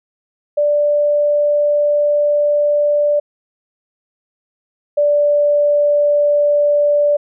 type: tone pair in turn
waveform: sine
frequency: 587.3 / 584.7 Hz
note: D5 / D5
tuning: 0 / -8 cents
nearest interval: unison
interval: 8 cents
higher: first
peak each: -11 / -10 dBFS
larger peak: second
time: 0.57-3.2 / 4.97-7.17 s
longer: first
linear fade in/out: 10 ms
effects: none